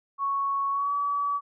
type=tone with pitch glide; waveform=sine; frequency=1108.7 to 1143.2 Hz; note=C#6 to D6; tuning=0 to -47 cents; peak=-24 dBFS; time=0.18-1.41 s; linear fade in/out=50 ms; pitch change=+53 cents; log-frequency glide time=0.71-0.93 s; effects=none